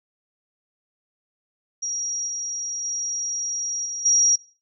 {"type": "tone with level steps", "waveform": "sine", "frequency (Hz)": 5690, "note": "F8", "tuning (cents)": 31, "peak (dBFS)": [-25, -27, -25, -28, -15], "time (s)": [1.82, 4.36], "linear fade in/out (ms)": 10, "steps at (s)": [2.27, 2.84, 3.85, 4.05], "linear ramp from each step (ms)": 10, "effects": ["noise-tail reverb RT60 0.4 s tail -22 dB re dry"]}